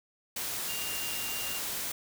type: tone in noise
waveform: sine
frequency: 2794 Hz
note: F7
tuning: in tune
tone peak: -39 dBFS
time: 0.68-1.59 s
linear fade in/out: 5 ms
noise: white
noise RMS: -35 dBFS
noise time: 0.36-1.92 s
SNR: -7 dB
effects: none